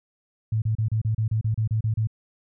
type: tone bursts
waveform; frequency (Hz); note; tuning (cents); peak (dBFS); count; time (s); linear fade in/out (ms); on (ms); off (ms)
sine; 110; A2; 0; -20; 12; 0.52-2.072; 5; 100; 32
effects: none